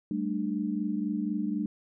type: chord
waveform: sine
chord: G suspended second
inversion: none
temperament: equal with one note detuned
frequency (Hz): 196 / 220 / 297.9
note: G3 / A3 / D4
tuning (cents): 0 / 0 / +25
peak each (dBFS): -32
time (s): 0.11-1.66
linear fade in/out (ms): 2
effects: none